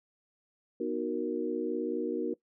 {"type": "chord", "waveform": "sine", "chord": "B major seventh", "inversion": "none", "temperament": "equal", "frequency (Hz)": [246.9, 311.1, 370, 466.2], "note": ["B3", "D#4", "F#4", "A#4"], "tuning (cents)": [0, 0, 0, 0], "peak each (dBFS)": [-37, -35, -34, -34], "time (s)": [0.8, 2.34], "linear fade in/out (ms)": 5, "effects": ["noise-tail reverb RT60 0.1 s tail -19 dB re dry"]}